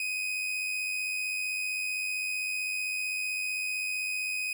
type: tone with amplitude modulation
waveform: 40% pulse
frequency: 2506 Hz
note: D#7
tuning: 12 cents sharp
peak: -27 dBFS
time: 0-4.53 s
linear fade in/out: 2 ms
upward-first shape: sine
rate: 95.6 Hz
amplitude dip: 40%
effects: none